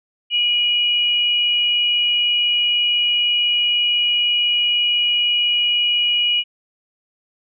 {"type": "tone pair together", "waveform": "sine", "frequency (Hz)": [2425, 2909], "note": ["D#7", "F#7"], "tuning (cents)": [-45, -30], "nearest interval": "minor third", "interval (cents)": 315, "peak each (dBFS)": [-24, -15], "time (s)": [0.3, 6.44], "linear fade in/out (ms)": 50, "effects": []}